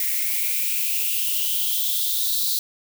violet noise with high-pass filter sweep, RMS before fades -23 dBFS, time 0-2.59 s, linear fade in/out 2 ms, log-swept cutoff 2000 to 4100 Hz, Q 7.4, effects none

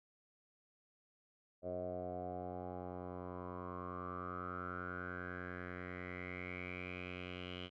10% pulse tone with low-pass filter sweep, 90.1 Hz, F#2, 45 cents flat, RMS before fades -45 dBFS, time 1.62-7.7 s, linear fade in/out 50 ms, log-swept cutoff 610 to 3000 Hz, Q 8.3, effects none

